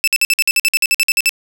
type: tone bursts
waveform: sawtooth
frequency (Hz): 2637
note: E7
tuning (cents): 0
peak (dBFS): -7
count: 15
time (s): 0.04-1.293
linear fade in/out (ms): 0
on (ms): 35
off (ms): 52
effects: none